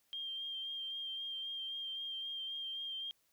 sine tone with vibrato, 3187 Hz, G7, 28 cents sharp, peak -39 dBFS, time 0.13-3.11 s, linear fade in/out 0 ms, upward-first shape sine, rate 3.8 Hz, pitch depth 21 cents each way, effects white hiss -75 dBFS RMS until 3.32 s

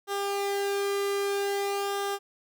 sawtooth tone with flanger, 399.9 Hz, G4, 35 cents sharp, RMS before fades -29 dBFS, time 0.07-2.19 s, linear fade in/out 50 ms, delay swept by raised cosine 0.43 to 1.16 ms, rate 0.51 Hz, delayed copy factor -0.55, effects none

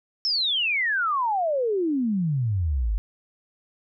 sine exponential sweep, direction down, 5430 to 46.89 Hz, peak -21 dBFS, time 0.25-2.98 s, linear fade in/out 0 ms, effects none

